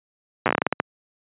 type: slowing click train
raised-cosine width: 0.5 ms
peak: -3 dBFS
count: 12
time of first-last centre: 0.46-0.801 s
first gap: 8 ms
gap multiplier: 1.25
effects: high-pass 150 Hz 12 dB/octave + resampled to 8000 Hz